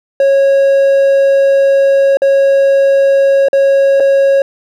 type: tone with dropouts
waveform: triangle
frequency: 549 Hz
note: C#5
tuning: 17 cents flat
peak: -4 dBFS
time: 0.2-4.42 s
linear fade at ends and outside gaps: 2 ms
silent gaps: 2.171-2.219 / 3.485-3.53 / 4-4.004 s
effects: none